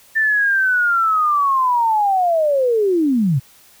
sine linear sweep, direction down, 1790 to 120 Hz, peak -13 dBFS, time 0.15-3.4 s, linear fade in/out 20 ms, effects white hiss -49 dBFS RMS until 3.8 s

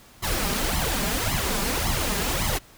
pink noise with flanger, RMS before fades -25 dBFS, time 0.22-2.59 s, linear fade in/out 20 ms, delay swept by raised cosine 0.95 to 5.05 ms, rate 1.8 Hz, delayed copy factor +0.85, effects pink hiss -51 dBFS RMS until 2.77 s

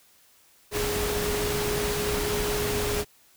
sine tone in noise, 415.7 Hz, G#4, 2 cents sharp, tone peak -28 dBFS, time 0.71-3.05 s, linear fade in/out 50 ms, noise pink, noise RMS -29 dBFS, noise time 0.71-3.05 s, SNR -2 dB, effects white hiss -59 dBFS RMS until 3.36 s

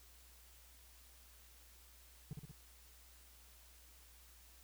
triangle tone with echo, 148.6 Hz, D3, 21 cents sharp, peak -39 dBFS, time 2.31-2.33 s, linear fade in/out 0 ms, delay 61 ms, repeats 3, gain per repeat -3 dB, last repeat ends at 2.513 s, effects added 60 Hz sine -63 dBFS peak until 4.63 s + white hiss -64 dBFS RMS until 4.63 s

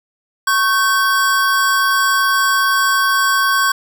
square tone pair together, 1103 / 1543.7 Hz, C#6 / G6, -9 / -27 cents, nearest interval tritone, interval 582 cents, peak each -16 dBFS, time 0.47-3.72 s, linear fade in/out 5 ms, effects none

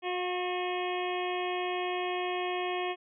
harmonic tone with a mistuned harmonic, 361.9 Hz, F#4, 38 cents flat, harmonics 1 / 2 / 3 / 5 / 6 / 7 / 8 / 9, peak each -33 / -35 / -39 / -43 / -43 / -41 / -45 / -44 dBFS, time 0.02-2.96 s, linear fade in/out 50 ms, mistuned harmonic 2, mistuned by -15 cents, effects none

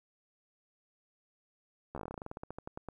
slowing click train, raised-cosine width 1 ms, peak -27 dBFS, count 21, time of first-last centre 1.95-2.887 s, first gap 13 ms, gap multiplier 1.12, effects 11-bit

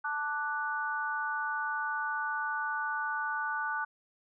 sine chord, D major, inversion second, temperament equal, 880 / 1174.7 / 1480 Hz, A5 / D6 / F#6, 0 / 0 / 0 cents, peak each -36 / -37 / -33 dBFS, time 0.04-3.85 s, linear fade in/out 10 ms, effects none

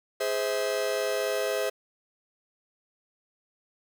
45% pulse chord, Ab augmented, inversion none, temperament just, 415.3 / 519.1 / 648.9 Hz, Ab4 / C5 / E5, 0 / -14 / -27 cents, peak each -31 / -30 / -31 dBFS, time 0.2-1.7 s, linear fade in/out 10 ms, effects none

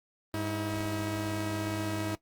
sawtooth tone pair together, 101.86 / 320.6 Hz, G#2 / E4, -33 / -48 cents, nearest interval octave + minor sixth, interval 1985 cents, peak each -31 / -29 dBFS, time 0.34-2.15 s, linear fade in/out 0 ms, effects noise-tail reverb RT60 0.1 s tail -17 dB re dry + Opus 32 kbps

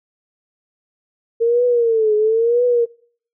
sine tone with vibrato, 456.4 Hz, A#4, 37 cents flat, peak -12 dBFS, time 1.4-2.86 s, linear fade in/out 20 ms, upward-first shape triangle, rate 1 Hz, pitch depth 140 cents each way, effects noise-tail reverb RT60 0.5 s tail -23 dB re dry

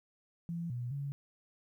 sine tone with pitch steps, 169.4 / 121.8 / 140.8 Hz, E3 / B2 / C#3, +48 / -24 / +27 cents, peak -35 dBFS, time 0.49-1.12 s, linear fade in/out 0 ms, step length 210 ms, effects 12-bit

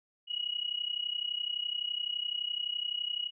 sine tone with amplitude modulation, 2906 Hz, F#7, 32 cents flat, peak -28 dBFS, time 0.27-3.31 s, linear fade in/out 50 ms, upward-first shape sine, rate 31.8 Hz, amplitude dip 85%, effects none

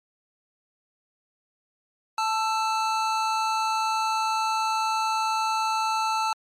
square tone pair together, 880 / 1331 Hz, A5 / E6, 0 / +16 cents, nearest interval perfect fifth, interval 716 cents, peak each -25 / -28 dBFS, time 2.18-6.33 s, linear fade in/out 2 ms, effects low-pass 7000 Hz 12 dB/octave + MP3 64 kbps

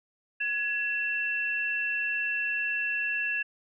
sine tone pair together, 1680 / 2691 Hz, G#6 / E7, +19 / +35 cents, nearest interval minor sixth, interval 816 cents, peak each -30 / -29 dBFS, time 0.4-3.43 s, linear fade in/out 10 ms, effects none

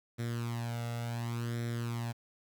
sawtooth tone with flanger, 117.8 Hz, A#2, 19 cents sharp, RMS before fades -36 dBFS, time 0.18-2.13 s, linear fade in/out 20 ms, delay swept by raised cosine 0.53 to 1.48 ms, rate 0.69 Hz, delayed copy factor +0.7, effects 10-bit

